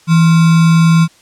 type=tone with sample-and-hold; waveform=sine; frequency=164.81 Hz; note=E3; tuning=in tune; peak=-5 dBFS; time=0.07-1.08 s; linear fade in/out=50 ms; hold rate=1225 Hz; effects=white hiss -47 dBFS RMS until 1.21 s + low-pass 8000 Hz 12 dB/octave